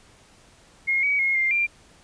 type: tone with pitch steps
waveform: sine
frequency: 2148 / 2266 / 2156 / 2106 / 2379 Hz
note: C7 / C#7 / C#7 / C7 / D7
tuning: +45 / +37 / -49 / +11 / +22 cents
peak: -19 dBFS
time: 0.87-1.67 s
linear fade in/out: 20 ms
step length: 160 ms
effects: pink hiss -54 dBFS RMS until 2.03 s + resampled to 22050 Hz